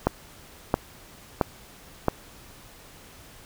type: click train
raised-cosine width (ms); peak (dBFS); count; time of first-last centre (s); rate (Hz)
1; -5; 4; 0.07-2.083; 1.49
effects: pink hiss -49 dBFS RMS until 3.45 s